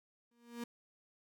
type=tone with exponential growth; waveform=35% pulse; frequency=236.6 Hz; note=A#3; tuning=26 cents sharp; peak=-36 dBFS; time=0.31-0.64 s; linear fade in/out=5 ms; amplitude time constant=71 ms; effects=none